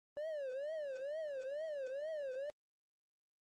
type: tone with vibrato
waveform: triangle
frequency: 572 Hz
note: D5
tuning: 46 cents flat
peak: -37 dBFS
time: 0.17-2.5 s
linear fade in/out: 0 ms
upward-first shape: triangle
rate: 2.2 Hz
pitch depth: 230 cents each way
effects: Opus 24 kbps